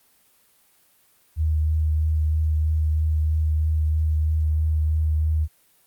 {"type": "tone with vibrato", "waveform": "sine", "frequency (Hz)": 77.78, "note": "D#2", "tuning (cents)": 0, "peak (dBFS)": -18, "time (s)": [1.36, 5.48], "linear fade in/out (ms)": 50, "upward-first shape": "triangle", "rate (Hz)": 3.1, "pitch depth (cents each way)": 18, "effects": ["white hiss -60 dBFS RMS until 5.86 s", "Opus 32 kbps"]}